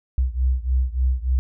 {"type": "beating tone pair", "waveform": "sine", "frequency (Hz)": [62.5, 65.9], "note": ["B1", "C2"], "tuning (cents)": [21, 13], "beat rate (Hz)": 3.4, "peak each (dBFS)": [-20, -22], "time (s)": [0.18, 1.39], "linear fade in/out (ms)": 0, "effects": []}